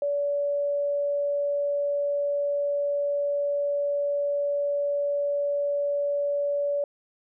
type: tone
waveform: sine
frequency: 573 Hz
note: D5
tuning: 43 cents flat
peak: -23 dBFS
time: 0.02-6.84 s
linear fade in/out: 2 ms
effects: none